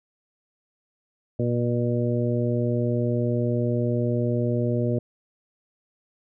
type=harmonic tone; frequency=120 Hz; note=B2; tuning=49 cents flat; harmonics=1 / 2 / 3 / 4 / 5; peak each=-24 / -27 / -29 / -30 / -31 dBFS; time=1.39-4.99 s; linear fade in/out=5 ms; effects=none